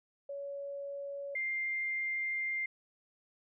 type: tone pair in turn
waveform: sine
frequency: 562 / 2102 Hz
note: C#5 / C7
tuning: +24 / +7 cents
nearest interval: octave + major seventh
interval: 2283 cents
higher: second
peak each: -38 / -32 dBFS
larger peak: second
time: 0.29-1.35 / 1.35-2.66 s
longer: second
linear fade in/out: 5 ms
effects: none